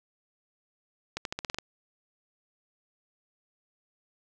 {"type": "accelerating click train", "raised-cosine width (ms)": 0.2, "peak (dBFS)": -15, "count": 8, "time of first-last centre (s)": [1.17, 1.586], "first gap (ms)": 82, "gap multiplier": 0.89, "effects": []}